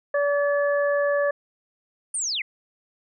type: harmonic tone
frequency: 574 Hz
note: D5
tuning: 40 cents flat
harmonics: 1 / 2 / 3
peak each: -20 / -31 / -28 dBFS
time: 0.14-1.31 s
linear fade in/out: 5 ms
type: linear sweep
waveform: sine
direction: down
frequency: 9397 to 1935 Hz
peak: -24 dBFS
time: 2.14-2.42 s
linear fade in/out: 5 ms
effects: none